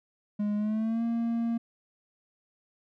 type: tone with pitch glide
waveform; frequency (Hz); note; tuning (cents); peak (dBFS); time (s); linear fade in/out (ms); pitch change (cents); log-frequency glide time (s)
triangle; 207.7 to 231.8; G#3 to A#3; 0 to -10; -24; 0.39-1.58; 10; +190; 0.56-1.03
effects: none